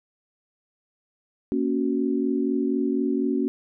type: chord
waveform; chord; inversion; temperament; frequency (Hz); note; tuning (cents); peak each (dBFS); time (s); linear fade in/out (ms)
sine; F# major; first; equal; 233.1 / 277.2 / 370; A#3 / C#4 / F#4; 0 / 0 / 0; -26 / -24 / -27; 1.52-3.48; 0
effects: none